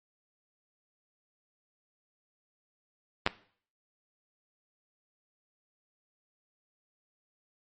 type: clicks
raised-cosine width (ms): 0.3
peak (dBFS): -7 / -13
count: 2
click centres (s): 3.264 / 3.274
effects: noise-tail reverb RT60 0.5 s tail -18 dB re dry + MP3 32 kbps